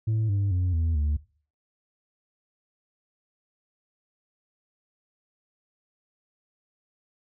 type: tone with pitch steps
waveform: sine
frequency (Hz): 110 / 99.71 / 90.39 / 81.93 / 74.27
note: A2 / G2 / F#2 / E2 / D2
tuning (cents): 0 / +30 / -40 / -10 / +20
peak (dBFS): -19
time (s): 0.07-1.17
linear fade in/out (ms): 10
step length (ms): 220
effects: noise-tail reverb RT60 0.4 s tail -20 dB re dry + tanh soft clip ceiling -21 dBFS